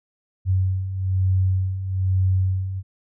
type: beating tone pair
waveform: sine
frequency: 93.1 / 94.2 Hz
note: F#2 / F#2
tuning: +11 / +32 cents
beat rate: 1.1 Hz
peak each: -25 / -19 dBFS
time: 0.45-2.83 s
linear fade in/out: 50 ms
effects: none